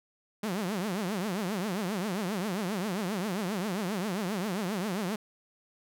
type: tone with vibrato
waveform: sawtooth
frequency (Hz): 196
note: G3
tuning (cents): 0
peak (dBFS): -26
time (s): 0.43-5.16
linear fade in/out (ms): 5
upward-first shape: triangle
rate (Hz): 7.5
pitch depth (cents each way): 270
effects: none